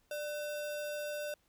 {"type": "tone with sample-and-hold", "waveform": "sine", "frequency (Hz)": 593, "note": "D5", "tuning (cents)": 17, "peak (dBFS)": -36, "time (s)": [0.11, 1.34], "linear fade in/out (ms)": 2, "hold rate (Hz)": 2100, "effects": ["pink hiss -73 dBFS RMS until 1.48 s"]}